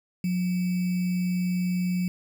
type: tone with sample-and-hold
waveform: sine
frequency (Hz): 180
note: F#3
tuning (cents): -47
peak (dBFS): -23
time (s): 0.24-2.08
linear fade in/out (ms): 2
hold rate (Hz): 2450
effects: none